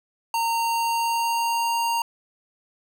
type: tone with pitch glide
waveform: square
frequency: 920 to 930.2 Hz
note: A#5 to A#5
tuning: -23 to -4 cents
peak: -22 dBFS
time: 0.34-2.02 s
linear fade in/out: 2 ms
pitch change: +19 cents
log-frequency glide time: 0.45-1.77 s
effects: none